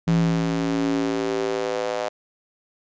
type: tone with high-pass filter sweep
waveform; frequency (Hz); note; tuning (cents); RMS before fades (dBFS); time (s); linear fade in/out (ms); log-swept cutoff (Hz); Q
square; 55.7; A1; +22; -23; 0.07-2.09; 10; 160 to 600; 3.6
effects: resampled to 16000 Hz